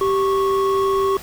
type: tone pair together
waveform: triangle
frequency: 390 / 1103 Hz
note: G4 / C#6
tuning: -9 / -9 cents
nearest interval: octave + tritone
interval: 1800 cents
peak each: -15 / -19 dBFS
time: 0.01-1.17 s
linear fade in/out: 2 ms
effects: pink hiss -37 dBFS RMS until 1.22 s